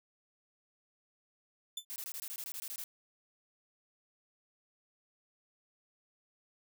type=tone with exponential decay; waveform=sawtooth; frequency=3520 Hz; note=A7; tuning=in tune; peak=-31 dBFS; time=1.77-1.85 s; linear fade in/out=5 ms; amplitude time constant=17 ms
type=noise bursts; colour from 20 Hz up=blue; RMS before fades=-42 dBFS; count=12; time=1.9-2.839 s; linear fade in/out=0 ms; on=59 ms; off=21 ms
effects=none